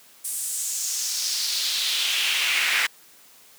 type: noise with high-pass filter sweep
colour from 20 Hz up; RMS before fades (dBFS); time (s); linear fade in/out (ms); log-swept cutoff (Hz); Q
brown; -25; 0.24-2.87; 10; 9500 to 2000; 2.6
effects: white hiss -52 dBFS RMS until 3.58 s + high-pass 150 Hz 12 dB/octave